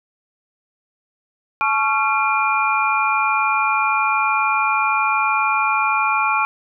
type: tone cluster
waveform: sine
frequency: 862 / 1109 / 1370 / 2403 Hz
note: A5 / C#6 / F6 / D7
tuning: -36 / 0 / -34 / +39 cents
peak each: -21 dBFS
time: 1.61-6.45 s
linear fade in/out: 0 ms
effects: none